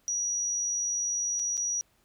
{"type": "tone with dropouts", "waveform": "sine", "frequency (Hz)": 5800, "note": "F#8", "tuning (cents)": -35, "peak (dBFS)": -27, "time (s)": [0.08, 1.81], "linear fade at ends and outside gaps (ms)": 0, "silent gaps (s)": [[1.393, 1.397], [1.57, 1.577]], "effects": ["pink hiss -68 dBFS RMS until 2.04 s"]}